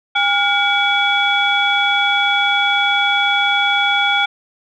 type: tone cluster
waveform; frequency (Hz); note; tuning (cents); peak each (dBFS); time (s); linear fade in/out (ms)
sine; 810 / 1420 / 2282 / 3383; G#5 / F6 / C#7 / G#7; -43 / +28 / +50 / +31; -18; 0.15-4.26; 10
effects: tanh soft clip ceiling -3 dBFS

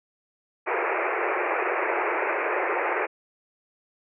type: band-pass noise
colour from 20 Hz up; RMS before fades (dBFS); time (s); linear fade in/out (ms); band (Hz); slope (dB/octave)
pink; -26; 0.66-3.07; 20; 340 to 2500; 96
effects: none

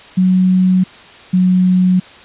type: tone pair in turn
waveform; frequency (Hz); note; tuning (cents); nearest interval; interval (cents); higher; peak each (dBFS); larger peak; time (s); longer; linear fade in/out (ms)
sine; 185 / 183.4; F#3 / F#3; 0 / -15; unison; 15; first; -8; neither; 0.17-0.84 / 1.33-2; neither; 10
effects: white hiss -38 dBFS RMS until 2.24 s + resampled to 8000 Hz

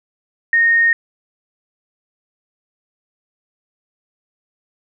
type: tone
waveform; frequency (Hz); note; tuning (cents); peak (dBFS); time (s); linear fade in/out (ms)
sine; 1850; A#6; -14; -10; 0.53-0.93; 2
effects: none

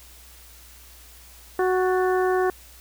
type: harmonic tone with a mistuned harmonic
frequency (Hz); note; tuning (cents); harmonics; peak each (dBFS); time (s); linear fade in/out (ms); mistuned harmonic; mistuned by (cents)
370; F#4; 0; 1 / 2 / 3 / 4 / 5; -20 / -26 / -30 / -32 / -34; 1.59-2.5; 2; 5; -73
effects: added 60 Hz sine -49 dBFS peak until 2.8 s + white hiss -49 dBFS RMS until 2.8 s

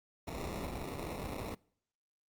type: noise with sample-and-hold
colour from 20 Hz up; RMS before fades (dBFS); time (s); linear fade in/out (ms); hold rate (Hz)
pink; -40; 0.27-1.55; 10; 1575
effects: noise-tail reverb RT60 0.6 s tail -24 dB re dry + Opus 48 kbps

